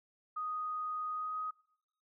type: tone with pitch glide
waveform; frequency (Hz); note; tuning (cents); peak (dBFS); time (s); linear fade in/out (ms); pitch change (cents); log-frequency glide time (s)
sine; 1244.5 to 1255.3; D#6 to D#6; 0 to +15; -35; 0.36-1.51; 10; +15; 1.12-1.37
effects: noise-tail reverb RT60 0.8 s tail -24 dB re dry